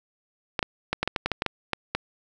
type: clicks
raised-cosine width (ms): 0.3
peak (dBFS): -8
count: 12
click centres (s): 0.592 / 0.628 / 0.93 / 1.03 / 1.076 / 1.162 / 1.26 / 1.317 / 1.421 / 1.463 / 1.733 / 1.95
effects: none